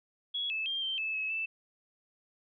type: tone with pitch steps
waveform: sine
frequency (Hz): 3349 / 2615 / 3191 / 3131 / 2615 / 2577 / 2643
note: G#7 / E7 / G7 / G7 / E7 / E7 / E7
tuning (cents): +14 / -15 / +30 / -3 / -15 / -40 / +4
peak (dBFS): -31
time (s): 0.34-1.46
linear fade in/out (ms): 10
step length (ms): 160
effects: none